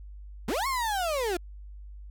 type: linear two-way sweep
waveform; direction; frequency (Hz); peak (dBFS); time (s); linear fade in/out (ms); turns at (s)
35% pulse; up then down; 168.6 to 1108.7 to 332.7; -25; 0.48-1.37; 5; 0.67
effects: added 50 Hz sine -41 dBFS peak until 2.1 s